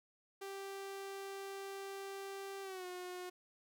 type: tone with pitch glide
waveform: sawtooth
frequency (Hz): 392 to 361.5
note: G4 to F#4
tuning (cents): 0 to -40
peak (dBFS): -40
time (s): 0.41-3.3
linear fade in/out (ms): 10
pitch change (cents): -140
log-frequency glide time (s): 2.62-2.86
effects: 13-bit